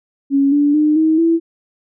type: tone with pitch steps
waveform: sine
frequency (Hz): 277.2 / 289.8 / 303 / 316.8 / 331.2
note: C#4 / D4 / D#4 / D#4 / E4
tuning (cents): 0 / -23 / -46 / +31 / +8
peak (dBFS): -10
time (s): 0.3-1.4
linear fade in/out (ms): 50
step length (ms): 220
effects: none